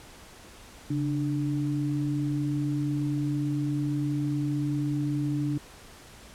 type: tone pair together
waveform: sine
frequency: 140 / 295.6 Hz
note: C#3 / D4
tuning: +18 / +11 cents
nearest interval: octave + minor second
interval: 1293 cents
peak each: -28 dBFS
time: 0.9-5.58 s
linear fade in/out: 5 ms
effects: pink hiss -49 dBFS RMS until 6.34 s + low-pass 11000 Hz 12 dB/octave